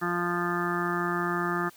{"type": "harmonic tone", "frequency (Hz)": 174.61, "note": "F3", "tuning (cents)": 0, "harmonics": [1, 2, 4, 5, 6, 7, 8, 9, 10], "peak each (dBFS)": [-33, -31, -38, -38, -40, -31, -38, -38, -35], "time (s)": [0.01, 1.7], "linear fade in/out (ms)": 20, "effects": ["white hiss -55 dBFS RMS until 1.76 s"]}